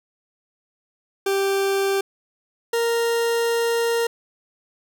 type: tone pair in turn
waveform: 40% pulse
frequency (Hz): 392 / 465.3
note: G4 / A#4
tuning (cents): 0 / -3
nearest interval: minor third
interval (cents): 297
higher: second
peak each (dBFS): -18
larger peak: neither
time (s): 1.26-2.01 / 2.73-4.07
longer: second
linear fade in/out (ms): 5
effects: none